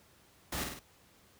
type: noise with echo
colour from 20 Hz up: pink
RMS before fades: -36 dBFS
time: 0.52-0.64 s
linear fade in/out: 5 ms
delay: 51 ms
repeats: 3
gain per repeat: -4 dB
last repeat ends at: 0.793 s
effects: pink hiss -63 dBFS RMS until 1.39 s + high-pass 60 Hz 12 dB/octave